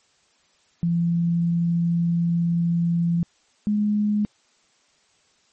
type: tone pair in turn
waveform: sine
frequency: 170 / 208.7 Hz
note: F3 / G#3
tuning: -46 / +9 cents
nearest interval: major third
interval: 355 cents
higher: second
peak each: -18 dBFS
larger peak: neither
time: 0.83-3.23 / 3.67-4.25 s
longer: first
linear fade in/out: 0 ms
effects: white hiss -62 dBFS RMS until 5.52 s + MP3 32 kbps